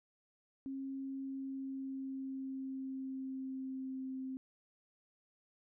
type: tone with pitch glide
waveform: sine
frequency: 270 to 262.3 Hz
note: C#4 to C4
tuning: -45 to +4 cents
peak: -39 dBFS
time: 0.66-4.37 s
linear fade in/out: 0 ms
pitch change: -51 cents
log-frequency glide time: 1.02-4.18 s
effects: none